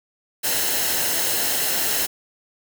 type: noise with comb filter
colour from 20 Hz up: white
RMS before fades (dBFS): -22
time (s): 0.43-2.07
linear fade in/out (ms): 20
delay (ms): 0.85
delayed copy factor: -0.5
effects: none